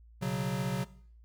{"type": "chord", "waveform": "square", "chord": "B suspended second", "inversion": "none", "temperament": "equal", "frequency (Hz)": [123.47, 138.59, 185], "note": ["B2", "C#3", "F#3"], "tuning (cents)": [0, 0, 0], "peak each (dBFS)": [-38, -35, -34], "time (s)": [0.21, 0.85], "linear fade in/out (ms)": 20, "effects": ["noise-tail reverb RT60 0.6 s tail -19 dB re dry", "added 57 Hz sine -53 dBFS peak until 1.24 s"]}